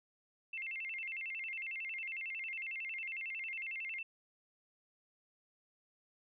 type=tone with vibrato; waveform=sine; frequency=2376 Hz; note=D7; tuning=20 cents sharp; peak=-39 dBFS; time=0.53-4.03 s; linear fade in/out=5 ms; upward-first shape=square; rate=11 Hz; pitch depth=200 cents each way; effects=none